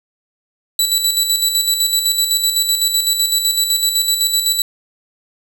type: tone with tremolo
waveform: 20% pulse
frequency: 3951 Hz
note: B7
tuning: in tune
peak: -6 dBFS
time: 0.79-4.62 s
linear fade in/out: 2 ms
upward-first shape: square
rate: 7.9 Hz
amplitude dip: 50%
effects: none